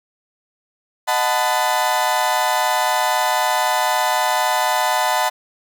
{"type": "chord", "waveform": "35% pulse", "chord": "B dominant seventh", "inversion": "first", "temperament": "equal with one note detuned", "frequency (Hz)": [622.3, 740, 880, 1003.9], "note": ["D#5", "F#5", "A5", "B5"], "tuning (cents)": [0, 0, 0, 28], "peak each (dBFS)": [-23, -20, -19, -20], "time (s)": [1.07, 5.3], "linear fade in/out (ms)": 20, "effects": []}